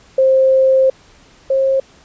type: tone pair in turn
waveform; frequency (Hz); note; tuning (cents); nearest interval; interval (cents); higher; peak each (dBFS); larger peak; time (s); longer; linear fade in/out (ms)
sine; 528 / 535.7; C5 / C5; +16 / +41; unison; 25; second; -8 / -11; first; 0.18-0.9 / 1.5-1.8; first; 5
effects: pink hiss -47 dBFS RMS until 2.04 s + resampled to 16000 Hz